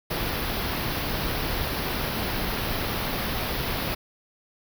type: band-stop noise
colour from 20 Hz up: pink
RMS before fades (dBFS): -28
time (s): 0.1-3.95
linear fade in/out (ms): 10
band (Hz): 5300 to 11000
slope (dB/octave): 48
effects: none